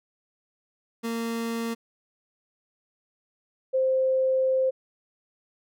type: tone pair in turn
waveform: 30% pulse / sine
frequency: 230 / 523.2 Hz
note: A#3 / C5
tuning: -23 / 0 cents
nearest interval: octave + major second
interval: 1423 cents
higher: second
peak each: -25 / -20 dBFS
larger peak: second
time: 1.03-1.75 / 3.73-4.71 s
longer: second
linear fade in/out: 20 ms
effects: none